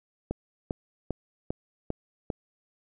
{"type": "click train", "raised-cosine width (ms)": 2, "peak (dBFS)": -16, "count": 6, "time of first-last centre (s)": [0.31, 2.302], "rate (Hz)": 2.51, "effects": []}